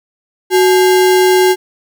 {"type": "tone with sample-and-hold", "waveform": "sine", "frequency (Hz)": 370, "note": "F#4", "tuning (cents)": 0, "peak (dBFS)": -6, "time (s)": [0.5, 1.56], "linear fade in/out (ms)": 50, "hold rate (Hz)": 1225, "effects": []}